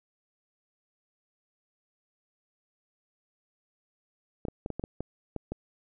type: clicks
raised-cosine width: 2 ms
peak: -20 dBFS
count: 9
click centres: 4.452 / 4.484 / 4.661 / 4.703 / 4.796 / 4.839 / 5.006 / 5.363 / 5.52 s
effects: none